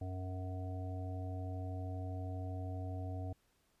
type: harmonic tone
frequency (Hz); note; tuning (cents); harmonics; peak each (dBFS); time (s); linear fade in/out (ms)
92.5; F#2; 0; 1 / 3 / 5 / 7 / 8; -39 / -48 / -54 / -51 / -52; 0.01-3.33; 5
effects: pink hiss -75 dBFS RMS until 3.8 s + resampled to 32000 Hz